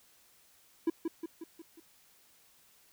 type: tone with echo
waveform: triangle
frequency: 330 Hz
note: E4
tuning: 2 cents sharp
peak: -23 dBFS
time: 0.87-0.9 s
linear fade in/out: 5 ms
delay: 180 ms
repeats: 5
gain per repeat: -5 dB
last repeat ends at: 1.8 s
effects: white hiss -64 dBFS RMS until 2.92 s